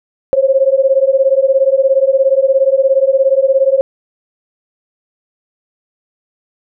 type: beating tone pair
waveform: sine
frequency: 529 / 546 Hz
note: C5 / C#5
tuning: +19 / -26 cents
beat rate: 17 Hz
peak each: -11 dBFS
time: 0.33-3.81 s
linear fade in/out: 0 ms
effects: none